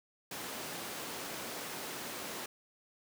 pink high-pass noise, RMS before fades -42 dBFS, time 0.31-2.46 s, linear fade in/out 5 ms, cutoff 250 Hz, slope 12 dB/octave, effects none

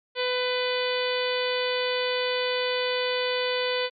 harmonic tone with a mistuned harmonic, 500 Hz, B4, 21 cents sharp, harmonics 1 / 2 / 3 / 4 / 5 / 6 / 7 / 8 / 9, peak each -26 / -34 / -35 / -34 / -35 / -34 / -34 / -39 / -38 dBFS, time 0.15-3.9 s, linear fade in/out 50 ms, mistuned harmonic 5, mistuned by -26 cents, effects MP3 96 kbps

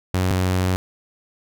sawtooth tone pair in turn, 92.3 / 92.3 Hz, F#2 / F#2, -4 / -4 cents, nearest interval unison, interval 0 cents, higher neither, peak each -14 dBFS, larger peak neither, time 0.14-0.31 / 0.31-0.76 s, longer second, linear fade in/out 0 ms, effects none

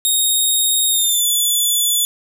10% pulse tone with pitch glide, 3731 to 3461 Hz, A#7 to A7, +1 to -29 cents, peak -7 dBFS, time 0.05-2.05 s, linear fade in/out 0 ms, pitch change -130 cents, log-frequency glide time 0.9-1.27 s, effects none

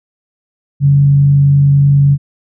sine tone with frequency modulation, 141 Hz, C#3, 30 cents sharp, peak -5 dBFS, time 0.8-2.18 s, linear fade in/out 50 ms, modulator 50.6 Hz, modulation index 0.2, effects none

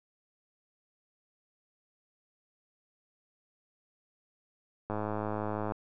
click train, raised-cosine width 1 ms, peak -20 dBFS, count 88, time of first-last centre 4.9-5.721 s, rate 106 Hz, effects none

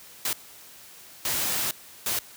white noise bursts at uneven times, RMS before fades -27 dBFS, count 3, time 0.25-0.33 / 1.25-1.71 / 2.06-2.19 s, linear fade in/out 2 ms, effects white hiss -48 dBFS RMS until 2.36 s + high-pass 60 Hz 12 dB/octave

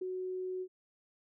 sine tone with ADSR envelope, 370 Hz, F#4, in tune, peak -32 dBFS, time 0.01-0.68 s, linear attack 10 ms, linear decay 4 ms, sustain -3 dB, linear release 63 ms, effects none

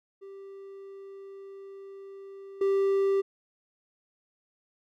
triangle tone with level steps, 392 Hz, G4, in tune, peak -40 / -20 dBFS, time 0.21-3.22 s, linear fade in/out 20 ms, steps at 2.61 s, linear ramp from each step 5 ms, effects none

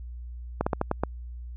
slowing click train, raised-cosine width 1 ms, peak -10 dBFS, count 6, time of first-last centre 0.61-1.036 s, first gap 55 ms, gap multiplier 1.22, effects added 60 Hz sine -36 dBFS peak until 1.56 s

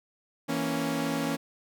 sawtooth chord, A# diminished, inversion second, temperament equal, 164.81 / 233.1 / 277.2 Hz, E3 / A#3 / C#4, 0 / 0 / 0 cents, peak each -30 / -29 / -26 dBFS, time 0.48-1.37 s, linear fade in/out 20 ms, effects none

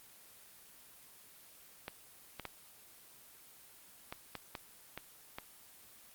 clicks, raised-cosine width 0.3 ms, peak -24 dBFS, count 8, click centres 1.881 / 2.397 / 2.453 / 4.125 / 4.353 / 4.552 / 4.976 / 5.385 s, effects white hiss -58 dBFS RMS until 6.14 s + Opus 24 kbps

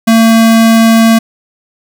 square tone, 226.1 Hz, A3, 47 cents sharp, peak -4 dBFS, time 0.07-1.19 s, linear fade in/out 10 ms, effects none

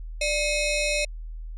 sawtooth ring-modulated tone, 1568 Hz, G6, in tune, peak -16 dBFS, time 0.21-1.05 s, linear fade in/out 5 ms, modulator 976 Hz, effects added 40 Hz sine -33 dBFS peak until 1.57 s + resampled to 24000 Hz

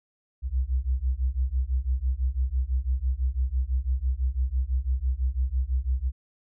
sine beating tone pair, 61.2 / 67.2 Hz, B1 / C2, -15 / +47 cents, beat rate 6 Hz, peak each -26 dBFS, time 0.42-6.12 s, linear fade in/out 50 ms, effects none

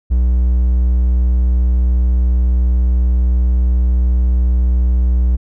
triangle tone, 61.4 Hz, B1, 9 cents flat, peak -8 dBFS, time 0.1-5.37 s, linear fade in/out 20 ms, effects none

